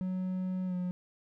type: tone with pitch glide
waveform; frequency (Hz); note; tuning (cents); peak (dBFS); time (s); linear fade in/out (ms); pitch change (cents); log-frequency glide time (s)
triangle; 185.1 to 180.04; F#3 to F#3; +1 to -47; -29; 0.01-0.91; 0; -48; 0.66-0.75
effects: none